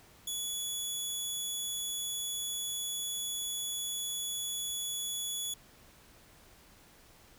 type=tone; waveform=15% pulse; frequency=3400 Hz; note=G#7; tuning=40 cents sharp; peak=-27 dBFS; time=0.27-5.54 s; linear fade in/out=5 ms; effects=pink hiss -59 dBFS RMS until 7.38 s